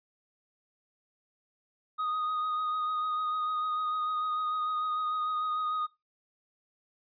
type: tone with vibrato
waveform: triangle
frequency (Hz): 1244.5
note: D#6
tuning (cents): 0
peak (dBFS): -27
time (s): 1.98-5.87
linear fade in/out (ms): 20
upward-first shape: triangle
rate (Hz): 6.7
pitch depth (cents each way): 25
effects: noise-tail reverb RT60 0.2 s tail -18 dB re dry + resampled to 11025 Hz